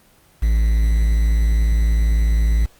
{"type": "tone with quantisation", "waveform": "triangle", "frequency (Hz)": 55, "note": "A1", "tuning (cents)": 0, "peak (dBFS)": -11, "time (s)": [0.42, 2.66], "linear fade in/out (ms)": 10, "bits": 6, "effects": ["pink hiss -53 dBFS RMS until 2.79 s", "Opus 24 kbps"]}